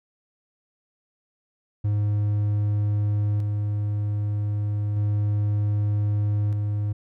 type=tone with tremolo; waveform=triangle; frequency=103.83 Hz; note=G#2; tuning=in tune; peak=-18 dBFS; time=1.84-6.93 s; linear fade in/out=10 ms; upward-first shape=square; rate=0.32 Hz; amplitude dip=25%; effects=none